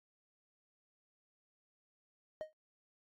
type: tone with exponential decay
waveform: triangle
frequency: 622.3 Hz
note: D#5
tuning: in tune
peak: -33 dBFS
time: 2.41-2.53 s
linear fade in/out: 0 ms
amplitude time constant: 25 ms
effects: AAC 48 kbps